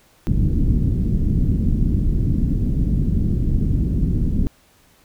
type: low-pass noise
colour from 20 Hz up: pink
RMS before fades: -18 dBFS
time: 0.27-4.47 s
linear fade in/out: 0 ms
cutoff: 260 Hz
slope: 24 dB/octave
effects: pink hiss -55 dBFS RMS until 5.04 s